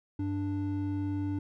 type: tone pair together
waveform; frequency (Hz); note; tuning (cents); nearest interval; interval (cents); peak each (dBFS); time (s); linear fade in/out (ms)
triangle; 97.92 / 293.7; G2 / D4; -1 / 0; octave + perfect fifth; 1901; -31 / -29; 0.19-1.39; 5
effects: none